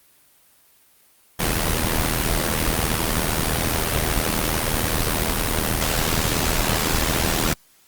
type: noise with amplitude modulation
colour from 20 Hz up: pink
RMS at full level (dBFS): -18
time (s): 1.39-7.54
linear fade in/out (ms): 10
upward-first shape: sine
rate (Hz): 79.4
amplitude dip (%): 75
effects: white hiss -56 dBFS RMS until 7.87 s + Opus 32 kbps